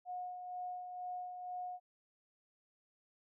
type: tone with tremolo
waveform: sine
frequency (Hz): 724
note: F#5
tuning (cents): -38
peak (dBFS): -39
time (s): 0.05-1.8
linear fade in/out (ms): 50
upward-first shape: sine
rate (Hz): 2.1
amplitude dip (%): 45
effects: none